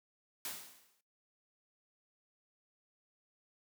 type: noise with exponential decay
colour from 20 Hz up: white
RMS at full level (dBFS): -39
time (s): 0.45-1.01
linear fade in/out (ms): 2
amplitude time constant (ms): 120
effects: noise-tail reverb RT60 0.2 s tail -17 dB re dry + high-pass 150 Hz 12 dB/octave